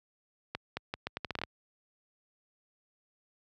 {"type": "accelerating click train", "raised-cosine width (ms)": 0.3, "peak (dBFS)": -18, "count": 11, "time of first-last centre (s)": [0.55, 1.436], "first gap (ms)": 220, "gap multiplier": 0.77, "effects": ["high-pass 60 Hz 12 dB/octave"]}